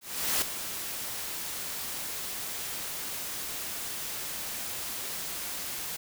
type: noise with ADSR envelope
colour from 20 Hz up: white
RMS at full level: -26 dBFS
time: 0.01-5.97 s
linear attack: 410 ms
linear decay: 3 ms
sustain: -10 dB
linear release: 13 ms
effects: none